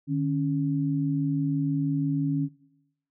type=tone pair together; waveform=sine; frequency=151.14 / 277.2 Hz; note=D#3 / C#4; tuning=-50 / 0 cents; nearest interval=major seventh; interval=1050 cents; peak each=-26 dBFS; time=0.07-2.49 s; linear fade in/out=50 ms; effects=noise-tail reverb RT60 0.8 s tail -19 dB re dry